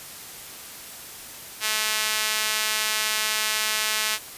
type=tone with high-pass filter; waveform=sawtooth; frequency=216 Hz; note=A3; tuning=32 cents flat; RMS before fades=-25 dBFS; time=1.6-4.19 s; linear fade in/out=50 ms; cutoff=2100 Hz; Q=0.67; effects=white hiss -40 dBFS RMS until 4.37 s + resampled to 32000 Hz